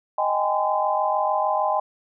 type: chord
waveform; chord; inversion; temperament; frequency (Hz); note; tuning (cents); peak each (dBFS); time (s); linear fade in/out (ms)
sine; Ab major seventh; second; equal with one note detuned; 622.3 / 784 / 830.6 / 1025.6; Eb5 / G5 / Ab5 / C6; 0 / 0 / 0 / -35; -25; 0.18-1.8; 5
effects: none